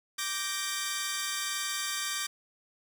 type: chord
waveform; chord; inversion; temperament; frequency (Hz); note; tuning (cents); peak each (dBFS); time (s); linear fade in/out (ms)
10% pulse; G minor; second; equal with one note detuned; 1170.6 / 1568 / 1864.7; D6 / G6 / Bb6; -6 / 0 / 0; -27; 0.18-2.27; 10
effects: 9-bit